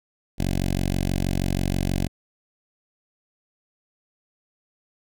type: tone with notch filter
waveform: 10% pulse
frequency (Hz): 46.25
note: F#1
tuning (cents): 0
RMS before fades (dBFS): -24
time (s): 0.38-2.08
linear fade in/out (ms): 20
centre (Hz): 1200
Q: 0.79
effects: none